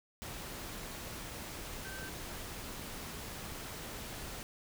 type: tone in noise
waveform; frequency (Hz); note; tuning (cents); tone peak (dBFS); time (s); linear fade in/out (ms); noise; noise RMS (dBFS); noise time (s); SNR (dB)
sine; 1551; G6; -19; -46; 1.85-2.09; 0; pink; -44; 0.22-4.43; -5
effects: none